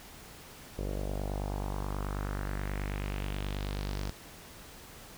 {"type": "tone with low-pass filter sweep", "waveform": "sawtooth", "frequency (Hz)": 49.33, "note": "G1", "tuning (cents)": 12, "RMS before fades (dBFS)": -35, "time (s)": [0.78, 4.11], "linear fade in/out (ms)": 10, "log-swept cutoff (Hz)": [490, 5500], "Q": 2.6, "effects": ["pink hiss -50 dBFS RMS until 5.17 s"]}